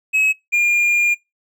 triangle tone pair in turn, 2563 / 2411 Hz, E7 / D7, -49 / +45 cents, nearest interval minor second, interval 106 cents, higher first, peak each -12 / -11 dBFS, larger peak second, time 0.13-0.33 / 0.52-1.15 s, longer second, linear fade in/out 20 ms, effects noise-tail reverb RT60 0.2 s tail -23 dB re dry

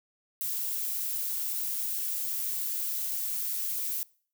violet noise, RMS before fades -32 dBFS, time 0.41-4.03 s, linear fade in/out 0 ms, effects noise-tail reverb RT60 0.5 s tail -24 dB re dry

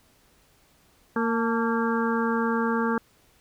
harmonic tone with a mistuned harmonic, 230 Hz, A#3, 23 cents flat, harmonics 1 / 2 / 4 / 5 / 6 / 7, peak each -25 / -28 / -31 / -32 / -33 / -33 dBFS, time 1.16-2.98 s, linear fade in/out 2 ms, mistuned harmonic 4, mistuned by -54 cents, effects pink hiss -61 dBFS RMS until 3.4 s

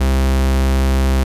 45% pulse tone, 66.2 Hz, C2, 21 cents sharp, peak -12 dBFS, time 0-1.24 s, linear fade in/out 10 ms, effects resampled to 32000 Hz

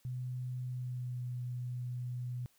sine tone with pitch glide, 125.9 to 123.67 Hz, B2 to B2, +34 to +3 cents, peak -36 dBFS, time 0.05-2.46 s, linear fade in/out 0 ms, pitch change -31 cents, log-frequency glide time 0.69-1.25 s, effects white hiss -70 dBFS RMS until 2.58 s

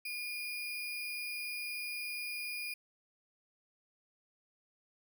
sine tone with sample-and-hold, 2423 Hz, D#7, 47 cents flat, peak -37 dBFS, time 0.05-2.74 s, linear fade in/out 5 ms, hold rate 7350 Hz, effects none

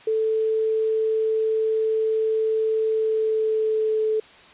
sine tone with pitch glide, 440 to 435.2 Hz, A4 to A4, 0 to -19 cents, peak -19 dBFS, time 0.07-4.2 s, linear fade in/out 5 ms, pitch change -19 cents, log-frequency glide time 2.87-4.02 s, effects white hiss -48 dBFS RMS until 4.53 s + resampled to 8000 Hz

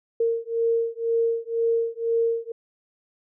sine beating tone pair, 459.3 / 461.3 Hz, A#4 / A#4, -26 / -18 cents, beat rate 2 Hz, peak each -24 dBFS, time 0.2-2.52 s, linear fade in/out 5 ms, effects none

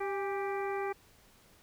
harmonic tone with a mistuned harmonic, 392.5 Hz, G4, 2 cents sharp, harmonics 1 / 2 / 3 / 4 / 5 / 6, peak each -34 / -38 / -42 / -46 / -45 / -47 dBFS, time 0-0.93 s, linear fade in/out 10 ms, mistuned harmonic 2, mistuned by +50 cents, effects pink hiss -62 dBFS RMS until 1.62 s

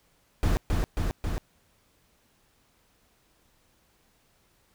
brown noise with echo, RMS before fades -23 dBFS, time 0.43-0.57 s, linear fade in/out 0 ms, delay 270 ms, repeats 3, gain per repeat -2 dB, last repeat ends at 1.38 s, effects pink hiss -66 dBFS RMS until 4.74 s

